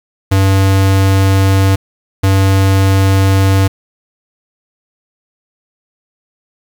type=tone pair in turn; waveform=square; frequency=96.7 / 96.7 Hz; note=G2 / G2; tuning=-23 / -23 cents; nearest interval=unison; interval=0 cents; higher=neither; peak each=-8 dBFS; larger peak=neither; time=0.31-1.76 / 2.23-3.68 s; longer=neither; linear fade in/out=10 ms; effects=7-bit